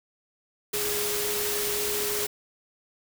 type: tone in noise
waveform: sine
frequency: 415.3 Hz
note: G#4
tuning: in tune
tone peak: -31 dBFS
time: 0.73-2.27 s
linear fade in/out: 10 ms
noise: white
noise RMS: -29 dBFS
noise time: 0.73-2.27 s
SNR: -5 dB
effects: none